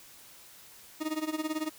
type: tone with tremolo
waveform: 40% pulse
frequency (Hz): 311.3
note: D#4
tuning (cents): +1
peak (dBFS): -27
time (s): 1-1.7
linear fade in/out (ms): 20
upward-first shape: sine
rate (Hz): 18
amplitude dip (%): 85
effects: white hiss -53 dBFS RMS until 1.78 s